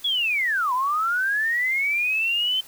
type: linear two-way sweep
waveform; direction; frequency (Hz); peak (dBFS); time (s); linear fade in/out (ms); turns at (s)
sine; down then up; 3439 to 974 to 3099; -20; 0.04-2.61; 10; 0.73
effects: white hiss -47 dBFS RMS until 2.67 s